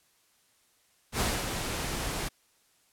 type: noise with ADSR envelope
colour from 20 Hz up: pink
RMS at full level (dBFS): -27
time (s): 1.12-2.29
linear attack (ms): 83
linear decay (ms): 220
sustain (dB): -6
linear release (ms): 17
effects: white hiss -67 dBFS RMS until 2.92 s + low-pass 12000 Hz 12 dB/octave